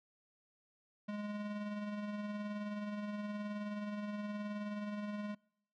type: tone with tremolo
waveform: square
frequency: 207.7 Hz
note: G#3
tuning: in tune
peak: -38 dBFS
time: 1.08-5.35 s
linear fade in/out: 10 ms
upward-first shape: sine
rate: 19 Hz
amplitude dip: 35%
effects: noise-tail reverb RT60 0.7 s tail -26 dB re dry + low-pass 3000 Hz 12 dB/octave